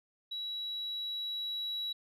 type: tone with level ramp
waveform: sine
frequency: 3900 Hz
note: B7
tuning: 23 cents flat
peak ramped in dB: -35 to -32 dBFS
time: 0.31-1.93 s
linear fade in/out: 10 ms
effects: tanh soft clip ceiling -31 dBFS